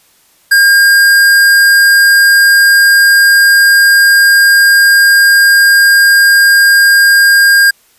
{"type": "tone", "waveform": "square", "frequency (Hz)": 1612, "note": "G6", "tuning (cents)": 48, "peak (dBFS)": -4, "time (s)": [0.51, 7.71], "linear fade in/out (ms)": 10, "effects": ["white hiss -49 dBFS RMS until 7.98 s", "resampled to 32000 Hz"]}